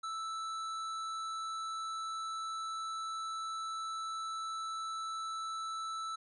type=tone with tanh clipping; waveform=triangle; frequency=1318.5 Hz; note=E6; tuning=in tune; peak=-39 dBFS; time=0.03-6.16 s; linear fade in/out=10 ms; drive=18 dB; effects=resampled to 24000 Hz